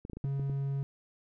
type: clicks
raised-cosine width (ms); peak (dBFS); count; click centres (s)
3; -28; 7; 0.051 / 0.098 / 0.133 / 0.17 / 0.248 / 0.396 / 0.497
type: tone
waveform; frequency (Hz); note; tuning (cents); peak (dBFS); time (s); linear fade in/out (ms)
triangle; 138.2; C#3; -5; -28; 0.24-0.83; 0
effects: none